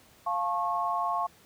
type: chord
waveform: sine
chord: F augmented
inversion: none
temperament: just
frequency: 698.5 / 873.1 / 1091.3 Hz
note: F5 / A5 / C#6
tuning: 0 / -14 / -27 cents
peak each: -31 / -33 / -29 dBFS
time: 0.26-1.27 s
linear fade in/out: 10 ms
effects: pink hiss -58 dBFS RMS until 1.45 s + high-pass 60 Hz 12 dB/octave